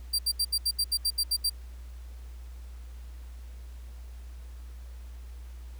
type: tone bursts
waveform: sawtooth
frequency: 4712 Hz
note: D8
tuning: 5 cents sharp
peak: -21 dBFS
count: 11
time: 0.13-1.498 s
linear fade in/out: 10 ms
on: 58 ms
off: 73 ms
effects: added 60 Hz sine -40 dBFS peak until 5.79 s + pink hiss -59 dBFS RMS until 5.79 s